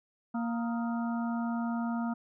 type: harmonic tone with a mistuned harmonic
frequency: 233.1 Hz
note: A#3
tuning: in tune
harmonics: 1 / 3 / 4 / 5 / 6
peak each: -30 / -40 / -42 / -44 / -46 dBFS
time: 0.34-2.14 s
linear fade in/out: 10 ms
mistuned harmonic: 5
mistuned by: +120 cents
effects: none